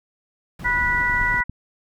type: noise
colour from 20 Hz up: brown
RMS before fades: -31 dBFS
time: 0.59-1.41 s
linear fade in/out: 5 ms
type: harmonic tone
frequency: 490 Hz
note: B4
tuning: 14 cents flat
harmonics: 2 / 3 / 4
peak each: -25 / -24 / -20 dBFS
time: 0.64-1.44 s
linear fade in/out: 20 ms
type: clicks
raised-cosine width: 5 ms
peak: -21 dBFS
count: 8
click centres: 0.816 / 0.947 / 1.014 / 1.097 / 1.143 / 1.215 / 1.343 / 1.496 s
effects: none